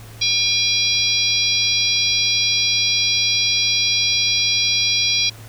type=harmonic tone with a mistuned harmonic; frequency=802 Hz; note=G5; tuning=39 cents sharp; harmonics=3 / 4 / 5 / 6 / 7; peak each=-22 / -22 / -22 / -22 / -22 dBFS; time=0.21-5.3 s; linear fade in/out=10 ms; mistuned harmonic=4; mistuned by=+58 cents; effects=added 110 Hz sine -37 dBFS peak until 5.48 s + pink hiss -43 dBFS RMS until 5.48 s